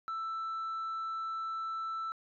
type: tone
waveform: sine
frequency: 1325 Hz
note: E6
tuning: 9 cents sharp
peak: -32 dBFS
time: 0.08-2.12 s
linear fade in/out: 0 ms
effects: tanh soft clip ceiling -33 dBFS